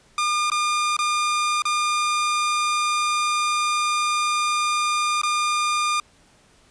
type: tone with dropouts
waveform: sawtooth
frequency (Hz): 1208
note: D6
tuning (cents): +48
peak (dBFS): -16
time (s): 0.18-6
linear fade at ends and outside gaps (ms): 2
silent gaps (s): 0.501-0.517 / 0.967-0.989 / 1.621-1.653 / 5.216-5.233
effects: pink hiss -56 dBFS RMS until 6.7 s + resampled to 22050 Hz